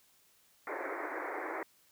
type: band-pass noise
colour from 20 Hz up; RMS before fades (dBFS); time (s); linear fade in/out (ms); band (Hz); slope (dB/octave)
pink; -39; 0.67-1.63; 2; 300 to 2200; 96
effects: white hiss -67 dBFS RMS until 1.91 s